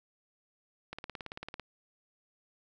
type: click train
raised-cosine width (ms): 0.3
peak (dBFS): -24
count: 13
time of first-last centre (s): 0.93-1.597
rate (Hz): 18
effects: none